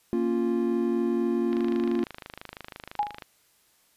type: chord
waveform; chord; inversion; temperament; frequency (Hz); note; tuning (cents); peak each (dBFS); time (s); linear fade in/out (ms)
triangle; Bb minor; none; equal; 233.1 / 277.2 / 349.2; Bb3 / Db4 / F4; 0 / 0 / 0; -25 / -29 / -24; 0.13-2.04; 0
type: click train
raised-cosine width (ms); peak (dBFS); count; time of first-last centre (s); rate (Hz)
0.3; -22; 45; 1.53-3.222; 26
type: tone with exponential decay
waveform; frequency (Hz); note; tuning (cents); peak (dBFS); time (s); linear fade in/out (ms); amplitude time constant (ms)
sine; 830.6; G#5; 0; -19; 2.99-3.19; 5; 43
effects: white hiss -64 dBFS RMS until 3.96 s + resampled to 32000 Hz

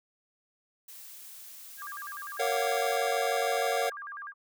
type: noise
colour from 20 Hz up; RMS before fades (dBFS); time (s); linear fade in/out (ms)
blue; -47; 0.88-2.97; 5
type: tone with vibrato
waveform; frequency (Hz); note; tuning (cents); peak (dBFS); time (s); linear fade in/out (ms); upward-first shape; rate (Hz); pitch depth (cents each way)
sine; 1380; F6; -21; -38; 1.77-4.34; 50; square; 10; 280
type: chord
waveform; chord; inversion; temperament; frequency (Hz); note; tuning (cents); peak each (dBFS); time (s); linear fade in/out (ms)
square; Gb major seventh; first; just; 462.5 / 555 / 693.7 / 740; Bb4 / Db5 / F5 / Gb5; -14 / +2 / -12 / 0; -33; 2.39-3.9; 10
effects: none

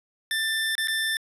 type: tone with dropouts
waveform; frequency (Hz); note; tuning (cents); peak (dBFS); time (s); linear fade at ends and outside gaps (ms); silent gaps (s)
25% pulse; 1778; A6; +18; -20; 0.31-1.17; 1; 0.753-0.78 / 0.874-0.882
effects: resampled to 32000 Hz

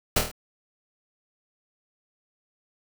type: noise with echo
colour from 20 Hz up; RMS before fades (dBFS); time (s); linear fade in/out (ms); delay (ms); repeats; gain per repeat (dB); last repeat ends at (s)
pink; -20; 0.16-0.19; 5; 25; 5; -4; 0.315
effects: none

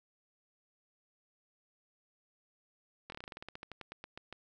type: slowing click train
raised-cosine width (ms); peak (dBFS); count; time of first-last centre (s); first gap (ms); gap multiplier
0.3; -28; 19; 3.1-4.326; 22; 1.12
effects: none

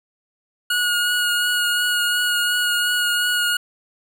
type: tone with vibrato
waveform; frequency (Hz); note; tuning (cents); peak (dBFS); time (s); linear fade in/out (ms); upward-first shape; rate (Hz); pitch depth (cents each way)
25% pulse; 1445; F#6; -41; -14; 0.7-3.57; 5; triangle; 2.8; 18
effects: none

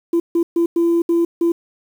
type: tone bursts at uneven times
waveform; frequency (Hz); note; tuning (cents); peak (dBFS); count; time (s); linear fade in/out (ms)
sine; 338.6; E4; +46; -11; 6; 0.13-0.2 / 0.35-0.43 / 0.56-0.66 / 0.76-1.02 / 1.09-1.25 / 1.41-1.52; 5
effects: tanh soft clip ceiling -10 dBFS + 7-bit

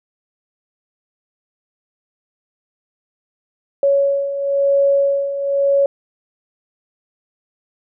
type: beating tone pair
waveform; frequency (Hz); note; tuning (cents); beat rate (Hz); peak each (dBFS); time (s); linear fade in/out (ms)
sine; 557 / 557.99; C#5 / C#5; +8 / +11; 0.99; -20 / -14; 3.83-5.86; 2
effects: none

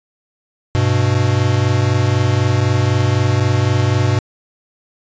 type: tone pair together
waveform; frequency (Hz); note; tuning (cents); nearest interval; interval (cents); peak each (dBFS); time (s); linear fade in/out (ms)
square; 99.53 / 123.47; G2 / B2; +27 / 0; major third; 373; -16; 0.75-4.19; 0
effects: resampled to 16000 Hz

